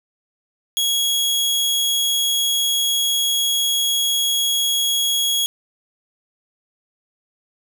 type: tone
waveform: sawtooth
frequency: 3322 Hz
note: G#7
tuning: in tune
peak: -14 dBFS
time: 0.77-5.46 s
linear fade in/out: 0 ms
effects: 7-bit